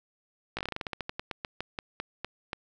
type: slowing click train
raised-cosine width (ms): 0.3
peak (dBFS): -17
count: 21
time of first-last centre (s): 0.57-2.531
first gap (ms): 17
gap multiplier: 1.16
effects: none